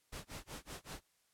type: noise with tremolo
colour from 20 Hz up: pink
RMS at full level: -45 dBFS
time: 0.12-1.03 s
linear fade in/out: 10 ms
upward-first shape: sine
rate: 5.3 Hz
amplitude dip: 100%
effects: white hiss -75 dBFS RMS until 1.33 s + low-pass 12000 Hz 12 dB/octave